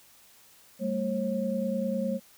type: tone cluster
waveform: sine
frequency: 196.1 / 226 / 540 Hz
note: G3 / A3 / C#5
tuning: +1 / +47 / -45 cents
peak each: -31 dBFS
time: 0.79-2.2 s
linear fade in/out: 50 ms
effects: white hiss -57 dBFS RMS until 2.37 s